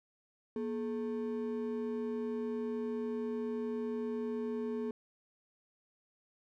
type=ring-modulated tone; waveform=triangle; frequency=332.8 Hz; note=E4; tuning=17 cents sharp; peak=-29 dBFS; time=0.56-4.91 s; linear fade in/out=2 ms; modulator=95 Hz; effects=none